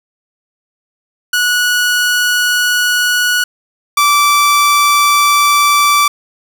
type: tone pair in turn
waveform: sawtooth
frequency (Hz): 1466 / 1163.6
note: F#6 / D6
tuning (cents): -16 / -16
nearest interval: major third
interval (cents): 400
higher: first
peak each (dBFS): -7 / -4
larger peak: second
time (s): 1.33-3.44 / 3.97-6.08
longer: neither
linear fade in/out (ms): 5
effects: none